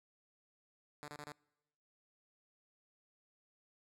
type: tone bursts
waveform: 5% pulse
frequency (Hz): 147.5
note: D3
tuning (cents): +8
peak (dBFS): -35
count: 4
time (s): 1.03-1.319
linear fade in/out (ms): 0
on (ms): 49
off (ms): 31
effects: noise-tail reverb RT60 1.0 s tail -26 dB re dry + low-pass 12000 Hz 12 dB/octave